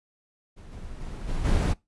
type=noise with level steps; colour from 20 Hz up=brown; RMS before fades=-43 / -39 / -35 / -29 / -21 dBFS; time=0.56-1.74 s; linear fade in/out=20 ms; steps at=0.71 / 1 / 1.27 / 1.44 s; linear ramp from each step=20 ms; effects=noise-tail reverb RT60 0.2 s tail -22 dB re dry + resampled to 24000 Hz